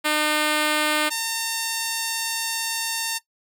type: tone pair in turn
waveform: 5% pulse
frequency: 303.3 / 908.9 Hz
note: D#4 / A#5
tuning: -44 / -44 cents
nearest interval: octave + perfect fifth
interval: 1900 cents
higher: second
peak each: -8 / -12 dBFS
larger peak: first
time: 0.04-1.1 / 1.1-3.19 s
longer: second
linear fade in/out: 20 ms
effects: noise-tail reverb RT60 0.1 s tail -17 dB re dry